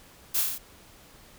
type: noise with echo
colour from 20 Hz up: blue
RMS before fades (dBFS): -26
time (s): 0.34-0.41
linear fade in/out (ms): 10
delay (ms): 29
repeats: 6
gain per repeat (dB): -2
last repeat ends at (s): 0.584
effects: pink hiss -53 dBFS RMS until 1.38 s